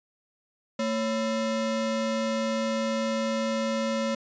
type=ring-modulated tone; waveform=square; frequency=389.6 Hz; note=G4; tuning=11 cents flat; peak=-23 dBFS; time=0.79-4.15 s; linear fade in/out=5 ms; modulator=164 Hz; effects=resampled to 16000 Hz